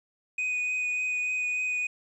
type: tone with vibrato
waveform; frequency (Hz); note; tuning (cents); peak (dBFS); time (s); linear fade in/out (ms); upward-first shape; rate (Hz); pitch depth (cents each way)
triangle; 2489; D#7; 0; -25; 0.38-1.87; 5; triangle; 3.4; 14
effects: resampled to 24000 Hz + 10-bit